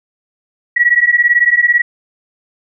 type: beating tone pair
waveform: sine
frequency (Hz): 1916 / 1934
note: A#6 / B6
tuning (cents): +47 / -37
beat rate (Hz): 18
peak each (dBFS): -11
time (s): 0.76-1.82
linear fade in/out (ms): 10
effects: none